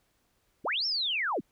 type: linear two-way sweep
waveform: sine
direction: up then down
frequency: 110 to 5530 to 110 Hz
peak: -27 dBFS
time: 0.64-1.41 s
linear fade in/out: 20 ms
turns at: 0.86 s
effects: pink hiss -72 dBFS RMS until 1.51 s